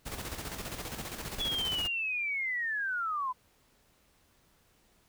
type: noise with tremolo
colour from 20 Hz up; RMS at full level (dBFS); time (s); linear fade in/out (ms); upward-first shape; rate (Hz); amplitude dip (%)
pink; -38; 0.05-1.88; 20; square; 15; 50
type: linear sweep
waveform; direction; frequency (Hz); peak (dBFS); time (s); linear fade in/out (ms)
sine; down; 3421 to 987.8; -30; 1.39-3.33; 20
effects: pink hiss -67 dBFS RMS until 5.08 s